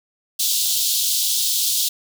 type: high-pass noise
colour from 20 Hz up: pink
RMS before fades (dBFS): -20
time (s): 0.39-1.89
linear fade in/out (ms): 10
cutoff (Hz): 3300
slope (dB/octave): 48
effects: none